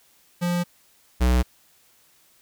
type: tone pair in turn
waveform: square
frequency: 175.2 / 61.94 Hz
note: F3 / B1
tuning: +6 / +6 cents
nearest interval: octave + tritone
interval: 1800 cents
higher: first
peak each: -22 / -17 dBFS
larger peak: second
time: 0.41-0.64 / 1.2-1.43 s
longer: neither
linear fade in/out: 20 ms
effects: white hiss -59 dBFS RMS until 2.41 s